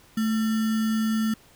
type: tone with sample-and-hold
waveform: sine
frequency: 220 Hz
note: A3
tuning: in tune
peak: -21 dBFS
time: 0.17-1.34 s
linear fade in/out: 5 ms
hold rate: 1575 Hz
effects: pink hiss -55 dBFS RMS until 1.55 s